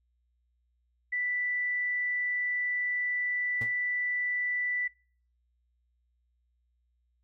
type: tone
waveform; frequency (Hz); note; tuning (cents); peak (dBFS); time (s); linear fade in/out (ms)
sine; 1975.5; B6; 0; -28; 1.12-4.88; 10
type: tone with exponential decay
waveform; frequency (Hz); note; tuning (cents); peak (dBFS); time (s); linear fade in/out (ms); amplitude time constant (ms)
35% pulse; 114.9; A#2; -25; -33; 3.61-3.73; 5; 26
effects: noise-tail reverb RT60 0.5 s tail -25 dB re dry + added 60 Hz sine -70 dBFS peak until 7.23 s